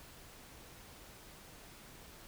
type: silence
effects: pink hiss -55 dBFS RMS until 2.27 s